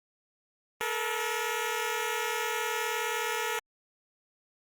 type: tone pair together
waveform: 10% pulse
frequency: 435.4 / 474.8 Hz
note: A4 / A#4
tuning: -18 / +32 cents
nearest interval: minor second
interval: 150 cents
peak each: -24 dBFS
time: 0.81-3.59 s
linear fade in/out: 0 ms
effects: Opus 24 kbps